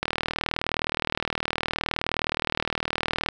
click train, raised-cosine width 0.3 ms, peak -8 dBFS, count 129, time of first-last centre 0.03-3.287 s, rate 39.3 Hz, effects none

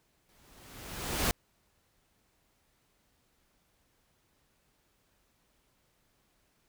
pink noise with exponential growth, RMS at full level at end -27 dBFS, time 0.29-1.31 s, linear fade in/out 0 ms, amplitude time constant 220 ms, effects pink hiss -72 dBFS RMS until 6.68 s

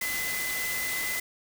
sine tone in noise, 2021 Hz, B6, 39 cents sharp, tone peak -31 dBFS, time 0.01-1.2 s, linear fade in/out 5 ms, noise white, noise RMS -33 dBFS, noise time 0.01-1.2 s, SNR -1 dB, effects none

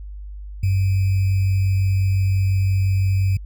sine tone with sample-and-hold, 95.8 Hz, G2, 39 cents flat, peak -15 dBFS, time 0.63-3.37 s, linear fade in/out 5 ms, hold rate 2450 Hz, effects added 50 Hz sine -31 dBFS peak until 3.45 s

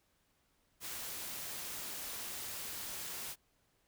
white noise, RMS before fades -43 dBFS, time 0.8-3.36 s, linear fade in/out 50 ms, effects pink hiss -75 dBFS RMS until 3.87 s

